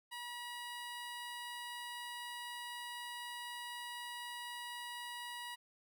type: tone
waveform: 15% pulse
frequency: 964 Hz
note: B5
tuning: 42 cents flat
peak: -37 dBFS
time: 0.11-5.56 s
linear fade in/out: 20 ms
effects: none